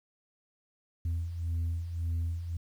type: beating tone pair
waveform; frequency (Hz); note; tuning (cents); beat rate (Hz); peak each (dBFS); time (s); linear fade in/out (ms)
sine; 82.41 / 84.21; E2 / E2; 0 / +37; 1.8; -35 / -29; 1.05-2.57; 5
effects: tanh soft clip ceiling -27 dBFS + 10-bit